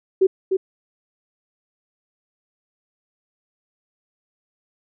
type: tone with echo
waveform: sine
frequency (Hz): 380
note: F#4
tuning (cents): +46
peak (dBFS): -11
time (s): 0.21-0.27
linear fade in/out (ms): 10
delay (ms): 300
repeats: 1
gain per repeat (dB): -5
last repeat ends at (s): 0.57
effects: none